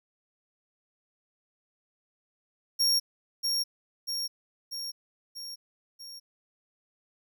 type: tone with echo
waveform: 40% pulse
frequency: 5560 Hz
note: F8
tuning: 9 cents flat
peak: -21 dBFS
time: 2.79-3 s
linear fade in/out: 20 ms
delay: 640 ms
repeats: 5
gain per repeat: -4 dB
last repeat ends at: 6.2 s
effects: none